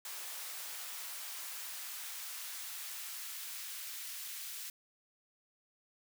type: noise with high-pass filter sweep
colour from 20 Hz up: white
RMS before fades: -44 dBFS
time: 0.05-4.7 s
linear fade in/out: 2 ms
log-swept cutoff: 640 to 1900 Hz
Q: 0.75
effects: none